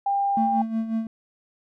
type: tone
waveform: sine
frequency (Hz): 798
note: G5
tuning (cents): +31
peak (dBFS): -20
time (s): 0.06-0.62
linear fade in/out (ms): 5
type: tone with tremolo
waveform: triangle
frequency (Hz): 224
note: A3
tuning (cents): +31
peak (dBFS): -19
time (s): 0.37-1.07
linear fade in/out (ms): 2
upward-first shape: sine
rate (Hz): 5.5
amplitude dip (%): 65
effects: none